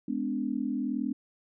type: tone cluster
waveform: sine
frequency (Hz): 210.3 / 251.9 / 291.4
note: G#3 / B3 / D4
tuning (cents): +22 / +34 / -13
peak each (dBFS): -34 / -31 / -33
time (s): 0.08-1.13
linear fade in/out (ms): 5
effects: none